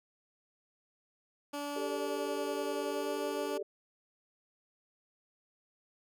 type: tone with pitch glide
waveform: 15% pulse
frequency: 288.7 to 290.7 Hz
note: D4 to D4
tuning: -30 to -18 cents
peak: -30 dBFS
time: 1.53-3.58 s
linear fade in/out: 10 ms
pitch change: +12 cents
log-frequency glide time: 2.89-3.15 s
type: chord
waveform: sine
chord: G suspended second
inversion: none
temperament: just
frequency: 392 / 441 / 588 Hz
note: G4 / A4 / D5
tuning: 0 / +4 / +2 cents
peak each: -38 / -39 / -42 dBFS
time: 1.76-3.63 s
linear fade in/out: 5 ms
effects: none